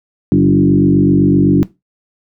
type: tone with frequency modulation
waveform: sine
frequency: 233.1 Hz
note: A#3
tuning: in tune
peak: -6 dBFS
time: 0.32-1.63 s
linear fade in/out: 0 ms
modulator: 47.8 Hz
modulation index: 2.2
effects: noise-tail reverb RT60 0.2 s tail -17 dB re dry